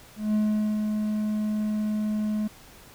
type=tone with ADSR envelope; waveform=triangle; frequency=212.8 Hz; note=G#3; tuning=42 cents sharp; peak=-18 dBFS; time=0.16-2.48 s; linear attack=180 ms; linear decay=440 ms; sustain=-4 dB; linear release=12 ms; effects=pink hiss -50 dBFS RMS until 2.94 s